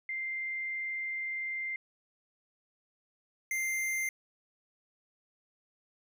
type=tone pair in turn; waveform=sine / square; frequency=2093 / 2093 Hz; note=C7 / C7; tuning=0 / 0 cents; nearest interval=unison; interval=0 cents; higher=neither; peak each=-33 / -31 dBFS; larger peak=second; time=0.09-1.76 / 3.51-4.09 s; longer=first; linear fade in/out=2 ms; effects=none